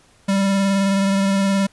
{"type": "tone with vibrato", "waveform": "square", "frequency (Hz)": 196, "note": "G3", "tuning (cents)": 0, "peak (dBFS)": -16, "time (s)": [0.28, 1.67], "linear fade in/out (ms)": 10, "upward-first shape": "sine", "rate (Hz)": 19, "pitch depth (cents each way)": 21, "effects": ["pink hiss -54 dBFS RMS until 1.72 s", "resampled to 24000 Hz"]}